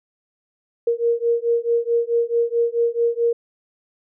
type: beating tone pair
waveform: sine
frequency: 466.2 / 470.8 Hz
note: A#4 / A#4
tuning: 0 / +17 cents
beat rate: 4.6 Hz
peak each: -20 dBFS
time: 0.87-3.33 s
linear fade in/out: 5 ms
effects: none